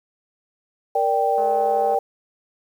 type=chord; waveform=sine; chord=G minor; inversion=first; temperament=equal; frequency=466.2 / 587.3 / 784 Hz; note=Bb4 / D5 / G5; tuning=0 / 0 / 0 cents; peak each=-22 / -23 / -19 dBFS; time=0.95-1.99 s; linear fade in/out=5 ms
type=click train; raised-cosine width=1 ms; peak=-22 dBFS; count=122; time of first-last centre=1.38-1.945 s; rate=214 Hz
effects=high-pass 300 Hz 12 dB/octave + 8-bit